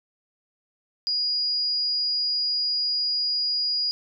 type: tone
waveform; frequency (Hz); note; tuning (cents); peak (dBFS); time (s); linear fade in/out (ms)
sine; 4883; D#8; -33; -22; 1.07-3.91; 0
effects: none